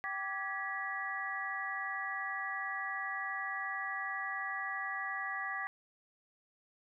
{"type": "harmonic tone with a mistuned harmonic", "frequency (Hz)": 388.9, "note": "G4", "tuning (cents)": -14, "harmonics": [2, 3, 4, 5], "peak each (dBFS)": [-43, -42, -41, -39], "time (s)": [0.04, 5.67], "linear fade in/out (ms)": 0, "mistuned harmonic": 4, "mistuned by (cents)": 120, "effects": []}